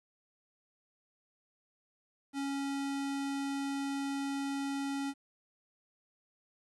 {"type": "tone", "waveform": "square", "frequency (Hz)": 277.2, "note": "C#4", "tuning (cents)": 0, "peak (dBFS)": -34, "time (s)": [2.33, 5.14], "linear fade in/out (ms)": 50, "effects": ["resampled to 24000 Hz", "11-bit"]}